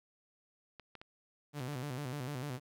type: clicks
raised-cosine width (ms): 0.3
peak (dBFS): -33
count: 5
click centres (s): 0.797 / 0.953 / 1.015 / 1.595 / 1.733
type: tone with vibrato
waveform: sawtooth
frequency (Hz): 136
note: C#3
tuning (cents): -33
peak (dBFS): -34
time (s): 1.53-2.6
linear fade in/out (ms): 50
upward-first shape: square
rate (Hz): 6.7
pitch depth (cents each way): 130
effects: 12-bit